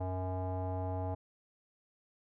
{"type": "tone with low-pass filter", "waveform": "square", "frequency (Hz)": 92.5, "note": "F#2", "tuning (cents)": 0, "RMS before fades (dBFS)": -36, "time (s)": [0, 1.15], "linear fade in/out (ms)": 10, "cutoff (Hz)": 760, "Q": 6.2, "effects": []}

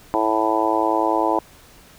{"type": "harmonic tone", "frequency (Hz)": 110, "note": "A2", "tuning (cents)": 0, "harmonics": [3, 4, 5, 6, 7, 8, 9], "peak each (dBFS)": [-23, -27, -26, -25, -25, -23, -24], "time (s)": [0.14, 1.39], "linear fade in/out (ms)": 0, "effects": ["pink hiss -48 dBFS RMS until 1.98 s"]}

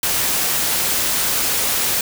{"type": "noise", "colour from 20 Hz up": "white", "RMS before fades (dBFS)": -19, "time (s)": [0.03, 2.01], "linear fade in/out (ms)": 2, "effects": []}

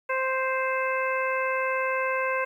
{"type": "harmonic tone", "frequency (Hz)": 523.3, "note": "C5", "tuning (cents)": 0, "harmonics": [1, 2, 3, 4, 5], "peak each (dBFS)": [-28, -29, -31, -33, -34], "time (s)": [0.09, 2.45], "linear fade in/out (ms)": 10, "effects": ["10-bit"]}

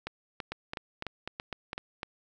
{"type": "two click trains", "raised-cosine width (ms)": 0.3, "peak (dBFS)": [-19, -19], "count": [7, 6], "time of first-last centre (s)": [[0.52, 2.031], [0.07, 1.731]], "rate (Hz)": [3.97, 3.01], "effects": []}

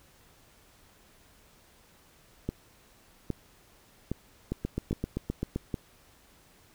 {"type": "two click trains", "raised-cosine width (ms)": 3, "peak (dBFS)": [-17, -17], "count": [9, 5], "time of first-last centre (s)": [[4.52, 5.56], [2.49, 5.742]], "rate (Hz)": [7.69, 1.23], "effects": ["pink hiss -60 dBFS RMS until 6.74 s"]}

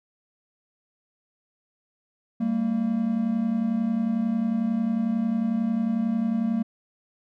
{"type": "tone pair together", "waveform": "triangle", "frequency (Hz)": [197.8, 228.9], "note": ["G3", "A#3"], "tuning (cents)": [16, -31], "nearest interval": "minor third", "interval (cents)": 253, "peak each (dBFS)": [-26, -21], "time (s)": [2.4, 6.63], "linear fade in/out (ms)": 10, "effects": []}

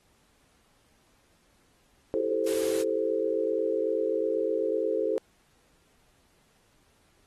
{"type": "chord", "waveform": "sine", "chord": "A minor seventh", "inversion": "second", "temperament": "equal", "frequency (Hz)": [329.6, 392, 440, 523.3], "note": ["E4", "G4", "A4", "C5"], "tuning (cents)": [0, 0, 0, 0], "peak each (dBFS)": [-33, -32, -28, -30], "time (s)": [2.14, 5.18], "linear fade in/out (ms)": 0}
{"type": "noise", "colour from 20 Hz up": "white", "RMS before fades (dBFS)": -38, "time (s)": [2.46, 2.83], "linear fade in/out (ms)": 10}
{"effects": ["pink hiss -66 dBFS RMS until 7.26 s", "AAC 32 kbps"]}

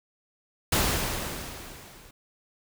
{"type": "noise with level ramp", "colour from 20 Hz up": "pink", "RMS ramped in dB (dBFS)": [-22, -52], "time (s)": [0.72, 2.11], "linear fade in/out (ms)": 5, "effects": []}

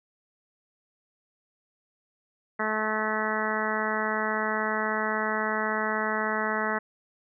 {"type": "harmonic tone", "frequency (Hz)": 216.3, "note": "A3", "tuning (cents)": -29, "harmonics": [1, 2, 3, 4, 5, 6, 7, 8, 9], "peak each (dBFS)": [-34, -34, -34, -34, -34, -34, -34, -34, -34], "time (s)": [2.59, 6.79], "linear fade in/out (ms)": 10, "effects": []}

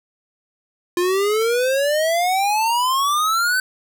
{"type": "exponential sweep", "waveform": "square", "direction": "up", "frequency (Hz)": [347.3, 1540], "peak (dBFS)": -17, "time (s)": [0.97, 3.6], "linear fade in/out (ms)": 2, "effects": []}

